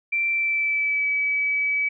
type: tone with pitch glide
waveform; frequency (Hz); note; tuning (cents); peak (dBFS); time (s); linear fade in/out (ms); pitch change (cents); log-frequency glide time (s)
sine; 2349 to 2287; D7 to D7; 0 to -47; -20; 0.12-1.89; 10; -47; 0.28-1.08
effects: none